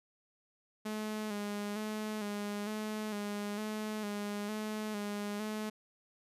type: tone with vibrato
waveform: sawtooth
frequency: 210 Hz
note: G#3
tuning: 19 cents sharp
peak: -32 dBFS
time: 0.85-5.7 s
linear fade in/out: 10 ms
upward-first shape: square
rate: 1.1 Hz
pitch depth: 37 cents each way
effects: resampled to 32000 Hz